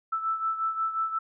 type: beating tone pair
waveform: sine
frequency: 1318.5 / 1324.1 Hz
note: E6 / E6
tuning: 0 / +7 cents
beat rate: 5.6 Hz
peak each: -27 / -33 dBFS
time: 0.12-1.19 s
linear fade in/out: 10 ms
effects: none